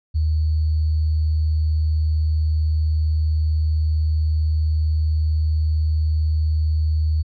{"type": "tone with sample-and-hold", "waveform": "sine", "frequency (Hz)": 77.78, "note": "D#2", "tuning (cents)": 0, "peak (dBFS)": -16, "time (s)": [0.14, 7.23], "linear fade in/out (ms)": 20, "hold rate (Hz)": 4410, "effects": ["resampled to 11025 Hz"]}